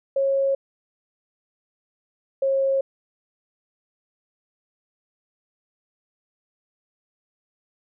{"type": "tone pair in turn", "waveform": "sine", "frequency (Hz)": [546, 541.3], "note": ["C#5", "C#5"], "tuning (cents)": [-26, -41], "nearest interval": "unison", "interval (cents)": 15, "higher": "first", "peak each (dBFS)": -18, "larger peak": "neither", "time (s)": [[0.16, 0.55], [2.42, 2.81]], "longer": "neither", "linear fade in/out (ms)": 5, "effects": []}